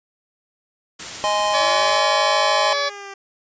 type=noise; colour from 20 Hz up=white; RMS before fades=-31 dBFS; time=0.99-2 s; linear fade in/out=10 ms
type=chord; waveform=square; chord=Ab major; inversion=second; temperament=just; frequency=623 / 830.6 / 1038.3 Hz; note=Eb5 / Ab5 / C6; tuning=+2 / 0 / -14 cents; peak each=-23 dBFS; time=1.24-2.73 s; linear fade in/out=0 ms
type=harmonic tone; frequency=570 Hz; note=C#5; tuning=48 cents sharp; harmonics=1 / 2 / 3 / 4 / 6 / 7 / 8 / 9 / 10; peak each=-24 / -25 / -27 / -30 / -30 / -29 / -33 / -31 / -36 dBFS; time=1.53-2.9 s; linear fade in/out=20 ms
type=linear two-way sweep; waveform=10% pulse; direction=up then down; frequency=315.7 to 466.2 to 391.8 Hz; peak=-25 dBFS; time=1.6-3.14 s; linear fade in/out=5 ms; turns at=2.05 s
effects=resampled to 16000 Hz